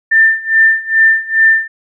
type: tone with tremolo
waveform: sine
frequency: 1789 Hz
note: A6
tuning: 28 cents sharp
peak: -4 dBFS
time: 0.11-1.68 s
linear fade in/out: 10 ms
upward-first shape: sine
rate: 2.4 Hz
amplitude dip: 90%
effects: none

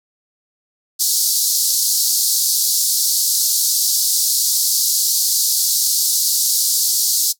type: band-pass noise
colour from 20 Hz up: pink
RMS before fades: -17 dBFS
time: 0.99-7.33 s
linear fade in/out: 20 ms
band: 4300 to 16000 Hz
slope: 48 dB/octave
effects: noise-tail reverb RT60 0.1 s tail -18 dB re dry

